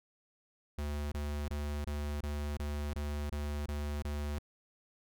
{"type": "tone bursts", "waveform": "square", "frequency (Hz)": 73.42, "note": "D2", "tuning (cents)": 0, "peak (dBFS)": -35, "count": 10, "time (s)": [0.78, 4.387], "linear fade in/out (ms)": 5, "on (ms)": 340, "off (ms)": 23, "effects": []}